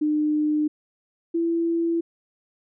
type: tone pair in turn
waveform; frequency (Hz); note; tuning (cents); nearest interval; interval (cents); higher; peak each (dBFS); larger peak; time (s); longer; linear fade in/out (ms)
sine; 302.3 / 334.7; D#4 / E4; -50 / +26; major second; 176; second; -19 / -20; first; 0.01-0.68 / 1.34-2.01; neither; 10
effects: none